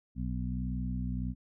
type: harmonic tone with a mistuned harmonic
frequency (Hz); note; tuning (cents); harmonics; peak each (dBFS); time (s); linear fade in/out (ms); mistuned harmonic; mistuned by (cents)
61.7; B1; -1; 1 / 2 / 3 / 4; -35 / -38 / -37 / -39; 0.15-1.35; 50; 1; -22
effects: none